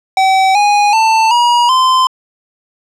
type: tone with pitch steps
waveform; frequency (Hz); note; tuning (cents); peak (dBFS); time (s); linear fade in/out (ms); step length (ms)
square; 765 / 824.7 / 889 / 958.3 / 1033; G5 / G#5 / A5 / A#5 / C6; -42 / -12 / +18 / +48 / -22; -8; 0.17-2.07; 2; 380
effects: low-pass 6000 Hz 12 dB/octave